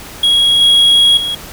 triangle tone with level steps, 3311 Hz, G#7, 6 cents flat, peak -6 / -4 / -14 dBFS, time 0.23-1.35 s, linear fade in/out 5 ms, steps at 0.61 / 1.17 s, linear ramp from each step 2 ms, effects pink hiss -31 dBFS RMS until 1.52 s

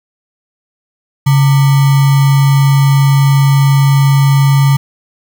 sine tone with sample-and-hold, 138.59 Hz, C#3, in tune, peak -5 dBFS, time 1.26-4.77 s, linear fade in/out 10 ms, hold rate 1050 Hz, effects none

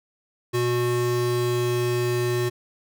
square tone pair together, 121.3 / 364 Hz, B2 / F#4, -31 / -28 cents, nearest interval octave + perfect fifth, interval 1903 cents, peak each -26 / -25 dBFS, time 0.53-2.5 s, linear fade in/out 20 ms, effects none

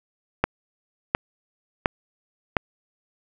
click train, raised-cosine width 0.5 ms, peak -3 dBFS, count 4, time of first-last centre 0.44-2.568 s, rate 1.41 Hz, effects none

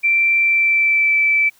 sine tone with pitch glide, 2349 to 2319 Hz, D7 to D7, 0 to -22 cents, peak -12 dBFS, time 0.03-1.5 s, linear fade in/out 20 ms, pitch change -22 cents, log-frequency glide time 0.38-1.16 s, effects white hiss -54 dBFS RMS until 1.59 s

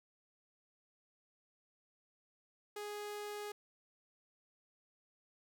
sawtooth tone, 415.3 Hz, G#4, in tune, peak -38 dBFS, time 2.76-3.52 s, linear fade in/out 5 ms, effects none

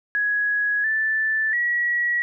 sine tone with pitch steps, 1671 / 1759 / 1921 Hz, G#6 / A6 / B6, +10 / -1 / -48 cents, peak -19 dBFS, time 0.15-2.22 s, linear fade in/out 0 ms, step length 690 ms, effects none

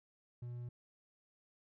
triangle tone, 121.2 Hz, B2, 32 cents flat, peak -40 dBFS, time 0.42-0.69 s, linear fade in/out 5 ms, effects none

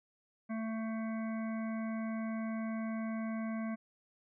harmonic tone, 222.5 Hz, A3, 20 cents sharp, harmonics 1 / 3 / 5 / 7 / 9 / 10, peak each -35 / -45 / -49 / -52 / -54 / -55 dBFS, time 0.49-3.76 s, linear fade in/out 20 ms, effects none

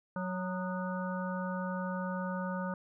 harmonic tone with a mistuned harmonic, 184.5 Hz, F#3, 5 cents flat, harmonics 1 / 3 / 5 / 7 / 8, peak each -35 / -40 / -42 / -43 / -44 dBFS, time 0.16-2.74 s, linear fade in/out 2 ms, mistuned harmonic 7, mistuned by -76 cents, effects none

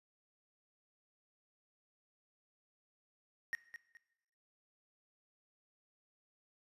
triangle tone with echo, 1864.7 Hz, A#6, in tune, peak -33 dBFS, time 3.53-3.55 s, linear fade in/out 0 ms, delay 210 ms, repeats 2, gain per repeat -10 dB, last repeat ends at 3.97 s, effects noise-tail reverb RT60 0.9 s tail -17 dB re dry + resampled to 32000 Hz

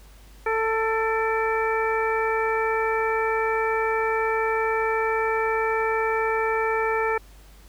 harmonic tone with a mistuned harmonic, 444.5 Hz, A4, 18 cents sharp, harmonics 1 / 2 / 3 / 4 / 5, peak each -24 / -27 / -29 / -30 / -31 dBFS, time 0.46-7.18 s, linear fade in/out 5 ms, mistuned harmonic 5, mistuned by +67 cents, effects added 50 Hz sine -46 dBFS peak until 7.68 s + pink hiss -54 dBFS RMS until 7.68 s

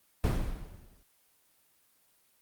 brown noise with exponential decay, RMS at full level -23 dBFS, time 0.24-1.03 s, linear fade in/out 0 ms, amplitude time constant 170 ms, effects white hiss -68 dBFS RMS until 2.41 s + Opus 32 kbps

